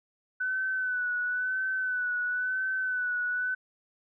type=tone with vibrato; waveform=sine; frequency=1500 Hz; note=F#6; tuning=23 cents sharp; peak=-27 dBFS; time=0.4-3.55 s; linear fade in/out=10 ms; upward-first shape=sine; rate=0.98 Hz; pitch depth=38 cents each way; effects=none